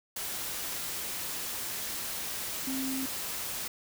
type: tone in noise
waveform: sine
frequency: 264.7 Hz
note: C4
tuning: 20 cents sharp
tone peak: -32 dBFS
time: 2.67-3.06 s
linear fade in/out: 5 ms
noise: white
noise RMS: -36 dBFS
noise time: 0.16-3.68 s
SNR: +1 dB
effects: none

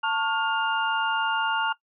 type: tone cluster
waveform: sine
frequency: 892 / 1108 / 1418 / 2807 Hz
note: A5 / C#6 / F6 / F7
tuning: +23 / -1 / +26 / +8 cents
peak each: -26 / -32 / -26 / -31 dBFS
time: 0.03-1.73 s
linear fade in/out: 10 ms
effects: noise-tail reverb RT60 0.1 s tail -19 dB re dry

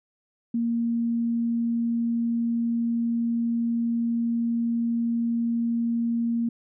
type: tone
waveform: sine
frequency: 233.1 Hz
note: A#3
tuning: in tune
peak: -22 dBFS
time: 0.54-6.49 s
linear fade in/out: 5 ms
effects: none

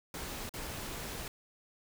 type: noise with dropouts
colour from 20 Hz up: pink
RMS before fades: -41 dBFS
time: 0.14-1.28 s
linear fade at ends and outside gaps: 2 ms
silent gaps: 0.493-0.538 s
effects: none

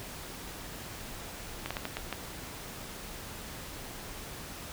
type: slowing click train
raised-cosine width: 0.3 ms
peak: -17 dBFS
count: 6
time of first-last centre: 1.66-2.127 s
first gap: 46 ms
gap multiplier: 1.36
effects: pink hiss -43 dBFS RMS until 4.72 s

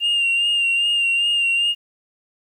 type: tone with vibrato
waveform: sine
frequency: 2794 Hz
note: F7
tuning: in tune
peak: -14 dBFS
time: 0-1.75 s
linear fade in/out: 50 ms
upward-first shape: sine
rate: 2.5 Hz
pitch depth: 32 cents each way
effects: tanh soft clip ceiling -14 dBFS + 9-bit

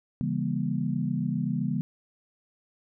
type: chord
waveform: sine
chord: C# diminished seventh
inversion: none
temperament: just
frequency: 138.59 / 166.31 / 199.57 / 239.5 Hz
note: C#3 / E3 / G3 / Bb3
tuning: 0 / +16 / +31 / +47 cents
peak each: -31 dBFS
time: 0.21-1.81 s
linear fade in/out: 0 ms
effects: none

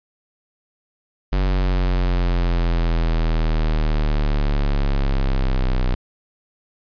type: linear sweep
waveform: square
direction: down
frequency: 47.32 to 31 Hz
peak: -17 dBFS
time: 1.32-5.95 s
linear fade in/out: 10 ms
effects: resampled to 11025 Hz + 9-bit

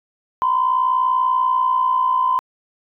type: tone pair together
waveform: sine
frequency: 966 / 1026.3 Hz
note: B5 / C6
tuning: -39 / -34 cents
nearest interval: minor second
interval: 105 cents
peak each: -21 / -15 dBFS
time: 0.42-2.39 s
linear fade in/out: 0 ms
effects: tanh soft clip ceiling -7 dBFS

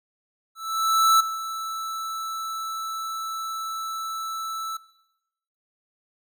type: tone with ADSR envelope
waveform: square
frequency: 1318.5 Hz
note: E6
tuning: in tune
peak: -15 dBFS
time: 0.55-4.77 s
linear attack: 650 ms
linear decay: 10 ms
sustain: -15 dB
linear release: 5 ms
effects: noise-tail reverb RT60 0.9 s tail -19 dB re dry

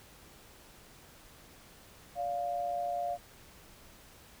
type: tone pair together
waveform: sine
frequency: 576.9 / 701 Hz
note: D5 / F5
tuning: -31 / +6 cents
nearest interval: minor third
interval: 337 cents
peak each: -38 / -32 dBFS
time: 2.15-3.18 s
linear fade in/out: 50 ms
effects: pink hiss -56 dBFS RMS until 4.4 s

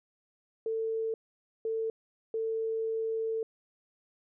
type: tone bursts at uneven times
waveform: sine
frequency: 446.9 Hz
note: A4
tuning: 27 cents sharp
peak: -29 dBFS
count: 3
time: 0.66-1.14 / 1.65-1.9 / 2.34-3.43 s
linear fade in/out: 2 ms
effects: none

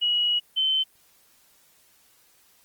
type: tone pair in turn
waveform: sine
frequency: 2912 / 3075 Hz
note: F#7 / G7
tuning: -28 / -34 cents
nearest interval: minor second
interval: 94 cents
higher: second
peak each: -20 dBFS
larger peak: neither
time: 0.01-0.4 / 0.56-0.84 s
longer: first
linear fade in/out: 20 ms
effects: white hiss -60 dBFS RMS until 2.64 s + Opus 24 kbps

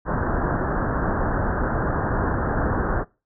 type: low-pass noise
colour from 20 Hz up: pink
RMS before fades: -23 dBFS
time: 0.05-3.05 s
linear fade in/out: 50 ms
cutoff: 1700 Hz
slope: 96 dB/octave
effects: noise-tail reverb RT60 0.3 s tail -23 dB re dry

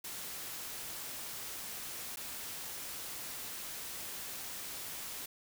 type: noise with dropouts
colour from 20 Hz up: white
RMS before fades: -43 dBFS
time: 0.04-5.26 s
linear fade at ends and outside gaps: 5 ms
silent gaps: 2.16-2.17 s
effects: none

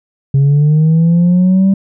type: linear sweep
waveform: sine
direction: up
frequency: 135.8 to 196 Hz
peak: -4 dBFS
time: 0.34-1.74 s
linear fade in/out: 5 ms
effects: tanh soft clip ceiling -5 dBFS

